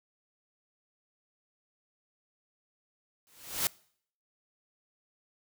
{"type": "noise with exponential growth", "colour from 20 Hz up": "white", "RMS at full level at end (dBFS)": -26, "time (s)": [3.27, 3.67], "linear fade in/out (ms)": 0, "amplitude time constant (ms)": 85, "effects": ["noise-tail reverb RT60 0.6 s tail -24 dB re dry"]}